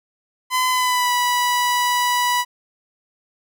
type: tone with pitch glide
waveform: sawtooth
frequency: 1017 to 981.2 Hz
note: C6 to B5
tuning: -50 to -12 cents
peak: -13 dBFS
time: 0.5-2.45 s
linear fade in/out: 50 ms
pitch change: -62 cents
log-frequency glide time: 0.7-1.12 s
effects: none